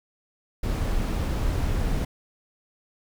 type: noise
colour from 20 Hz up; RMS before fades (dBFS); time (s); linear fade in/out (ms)
brown; -25; 0.63-2.05; 5
effects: none